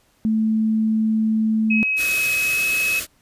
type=tone; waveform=sine; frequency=219.4 Hz; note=A3; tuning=5 cents flat; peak=-16 dBFS; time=0.25-1.83 s; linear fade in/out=0 ms
type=tone with pitch glide; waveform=sine; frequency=2552 to 2567 Hz; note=D#7 to E7; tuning=+43 to -47 cents; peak=-18 dBFS; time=1.7-3 s; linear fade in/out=10 ms; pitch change=+10 cents; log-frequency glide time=2.36-2.62 s
type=band-stop noise; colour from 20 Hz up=white; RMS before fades=-27 dBFS; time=1.96-3.07 s; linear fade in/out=50 ms; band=690 to 1100 Hz; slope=96 dB/octave
effects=pink hiss -60 dBFS RMS until 3.21 s + resampled to 32000 Hz